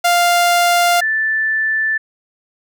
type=tone pair in turn; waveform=sawtooth / sine; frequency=698.5 / 1760.1 Hz; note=F5 / A6; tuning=0 / 0 cents; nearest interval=octave + major third; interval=1600 cents; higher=second; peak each=-7 / -14 dBFS; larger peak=first; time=0.04-1.01 / 1.01-1.98 s; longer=neither; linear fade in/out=10 ms; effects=none